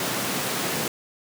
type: high-pass noise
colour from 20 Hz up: pink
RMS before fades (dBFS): -27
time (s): 0-0.88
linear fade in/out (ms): 2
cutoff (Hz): 140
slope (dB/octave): 24
effects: none